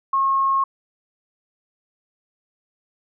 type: tone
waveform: sine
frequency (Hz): 1084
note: C#6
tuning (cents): -39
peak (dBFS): -16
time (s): 0.13-0.64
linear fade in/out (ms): 5
effects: none